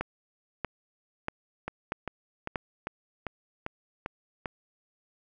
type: two click trains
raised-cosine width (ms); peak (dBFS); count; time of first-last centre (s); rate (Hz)
0.5; -18 / -15; 8 / 5; 1.68-4.458 / 0.01-2.558; 2.52 / 1.57
effects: none